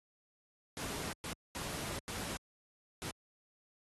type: noise bursts at uneven times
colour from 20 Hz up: pink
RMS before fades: -41 dBFS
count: 5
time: 0.77-1.13 / 1.24-1.33 / 1.55-1.99 / 2.08-2.37 / 3.02-3.11 s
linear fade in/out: 0 ms
effects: high-pass 60 Hz 12 dB/octave + AAC 32 kbps